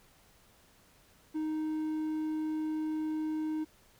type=tone; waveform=triangle; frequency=311.1 Hz; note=D#4; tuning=in tune; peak=-29 dBFS; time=1.34-3.65 s; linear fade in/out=20 ms; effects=pink hiss -63 dBFS RMS until 3.99 s